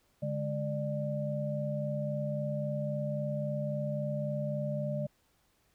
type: tone cluster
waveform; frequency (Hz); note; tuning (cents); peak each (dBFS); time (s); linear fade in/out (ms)
sine; 144.5 / 208.2 / 595; D3 / G#3 / D5; -28 / +5 / +22; -34 / -38 / -35; 0.22-5.07; 10
effects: pink hiss -71 dBFS RMS until 5.74 s